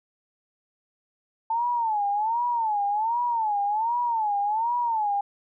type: tone with vibrato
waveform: sine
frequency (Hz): 884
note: A5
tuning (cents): +8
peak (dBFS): -22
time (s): 1.5-5.21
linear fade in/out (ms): 5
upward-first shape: sine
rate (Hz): 1.3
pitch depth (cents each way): 160
effects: none